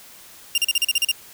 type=tone bursts; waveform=sawtooth; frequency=2794 Hz; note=F7; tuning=in tune; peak=-13 dBFS; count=9; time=0.55-1.115 s; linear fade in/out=2 ms; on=29 ms; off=38 ms; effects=white hiss -45 dBFS RMS until 1.33 s